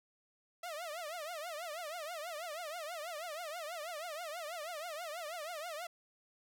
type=tone with vibrato; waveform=sawtooth; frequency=650 Hz; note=E5; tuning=24 cents flat; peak=-37 dBFS; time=0.63-5.87 s; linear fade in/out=5 ms; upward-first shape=triangle; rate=6.2 Hz; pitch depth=210 cents each way; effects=none